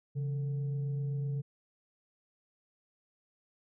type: tone with frequency modulation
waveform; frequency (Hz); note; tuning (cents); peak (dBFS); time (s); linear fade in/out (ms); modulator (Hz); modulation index
sine; 138.59; C#3; 0; -31; 0.15-1.42; 20; 305; 0.26
effects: none